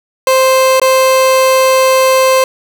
30% pulse tone with dropouts, 523.3 Hz, C5, in tune, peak -4 dBFS, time 0.27-2.44 s, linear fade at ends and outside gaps 2 ms, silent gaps 0.798-0.816 s, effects none

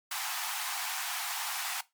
pink high-pass noise, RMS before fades -35 dBFS, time 0.11-1.81 s, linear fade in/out 5 ms, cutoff 720 Hz, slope 96 dB/octave, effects noise-tail reverb RT60 0.2 s tail -18 dB re dry + MP3 96 kbps

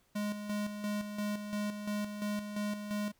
square tone with tremolo, 207.7 Hz, G#3, in tune, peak -33 dBFS, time 0.15-3.12 s, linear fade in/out 10 ms, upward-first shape square, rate 2.9 Hz, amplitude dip 55%, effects pink hiss -71 dBFS RMS until 3.19 s

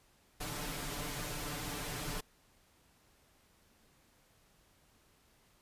pink noise with comb filter, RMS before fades -40 dBFS, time 0.4-2.21 s, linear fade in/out 10 ms, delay 6.8 ms, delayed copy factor +0.75, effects pink hiss -68 dBFS RMS until 5.61 s + resampled to 32000 Hz

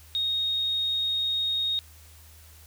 sine tone, 3729 Hz, A#7, in tune, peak -24 dBFS, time 0.15-1.79 s, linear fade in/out 0 ms, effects added 78 Hz sine -50 dBFS peak until 2.66 s + white hiss -54 dBFS RMS until 2.66 s

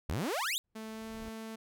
sawtooth exponential sweep, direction up, 61.74 to 3951 Hz, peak -28 dBFS, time 0.09-0.58 s, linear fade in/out 0 ms
brown noise with exponential growth, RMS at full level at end -46 dBFS, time 0.64-1.29 s, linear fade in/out 0 ms, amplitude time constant 140 ms
sawtooth tone with pitch glide, 220 to 222.2 Hz, A3 to A3, 0 to +17 cents, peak -37 dBFS, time 0.75-1.56 s, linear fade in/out 10 ms, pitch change +17 cents, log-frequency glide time 0.92-1.06 s
effects none

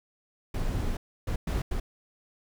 brown noise bursts at uneven times, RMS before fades -29 dBFS, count 4, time 0.54-0.97 / 1.27-1.36 / 1.47-1.62 / 1.71-1.8 s, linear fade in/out 5 ms, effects none

